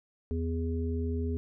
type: harmonic tone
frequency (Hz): 82.41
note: E2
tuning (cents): 0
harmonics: 1 / 3 / 5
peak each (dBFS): -30 / -35 / -37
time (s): 0.31-1.37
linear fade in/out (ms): 0
effects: none